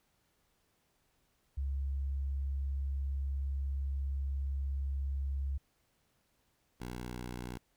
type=tone pair in turn; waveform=sine / 10% pulse; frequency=68.5 / 61.03 Hz; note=C#2 / B1; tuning=-20 / -20 cents; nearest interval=major second; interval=200 cents; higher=first; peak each=-32 / -32 dBFS; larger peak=neither; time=1.57-5.58 / 6.8-7.58 s; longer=first; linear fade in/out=10 ms; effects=pink hiss -75 dBFS RMS until 7.76 s